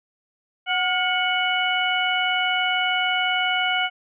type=harmonic tone with a mistuned harmonic; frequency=739 Hz; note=F#5; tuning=2 cents flat; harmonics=1 / 2 / 3 / 4; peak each=-25 / -25 / -25 / -25 dBFS; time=0.66-3.9 s; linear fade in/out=50 ms; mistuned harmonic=2; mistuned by=-57 cents; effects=none